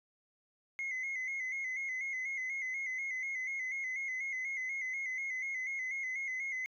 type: tone with vibrato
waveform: sine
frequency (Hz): 2093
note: C7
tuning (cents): 0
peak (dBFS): -33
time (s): 0.79-6.66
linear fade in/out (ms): 0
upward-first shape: square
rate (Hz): 4.1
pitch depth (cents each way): 51
effects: tanh soft clip ceiling -33 dBFS